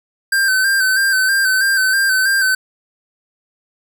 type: tone with vibrato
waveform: square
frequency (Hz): 1557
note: G6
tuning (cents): -12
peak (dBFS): -13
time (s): 0.32-2.55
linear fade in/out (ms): 5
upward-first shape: square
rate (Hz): 3.1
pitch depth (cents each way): 36
effects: none